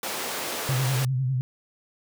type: high-pass noise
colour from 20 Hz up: pink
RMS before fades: -31 dBFS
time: 0.03-1.05 s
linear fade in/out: 2 ms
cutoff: 360 Hz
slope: 12 dB/octave
type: tone with vibrato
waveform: sine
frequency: 130 Hz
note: C3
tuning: 11 cents flat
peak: -22 dBFS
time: 0.69-1.41 s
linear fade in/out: 0 ms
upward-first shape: sine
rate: 10 Hz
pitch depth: 74 cents each way
effects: none